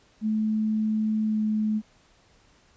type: tone with pitch glide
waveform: sine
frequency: 216.5 to 214.8 Hz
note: A3 to A3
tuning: -28 to -41 cents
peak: -22 dBFS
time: 0.21-1.82 s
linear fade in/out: 50 ms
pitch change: -13 cents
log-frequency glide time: 1.26-1.39 s
effects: pink hiss -60 dBFS RMS until 2.76 s + resampled to 16000 Hz